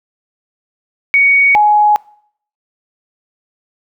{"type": "tone pair in turn", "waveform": "sine", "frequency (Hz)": [2238, 838.3], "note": ["C#7", "G#5"], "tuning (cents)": [16, 16], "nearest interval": "octave + perfect fourth", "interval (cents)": 1700, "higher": "first", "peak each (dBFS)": -6, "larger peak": "neither", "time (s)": [[1.14, 1.55], [1.55, 1.96]], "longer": "neither", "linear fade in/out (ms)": 0, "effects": ["noise-tail reverb RT60 0.6 s tail -23 dB re dry"]}